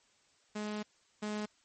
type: tone pair in turn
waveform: sawtooth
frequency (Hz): 210.8 / 210.8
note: G#3 / G#3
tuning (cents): +26 / +26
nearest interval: unison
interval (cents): 0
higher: neither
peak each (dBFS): -32 / -31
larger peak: second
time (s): 0.55-0.83 / 1.22-1.46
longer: first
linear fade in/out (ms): 10
effects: white hiss -69 dBFS RMS until 1.64 s + MP3 32 kbps